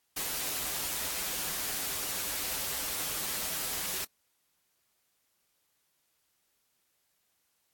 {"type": "noise with comb filter", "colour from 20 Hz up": "white", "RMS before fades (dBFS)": -34, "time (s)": [0.16, 4.05], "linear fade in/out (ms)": 10, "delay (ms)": 8.7, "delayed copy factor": -0.55, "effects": ["white hiss -75 dBFS RMS until 7.73 s", "AAC 64 kbps"]}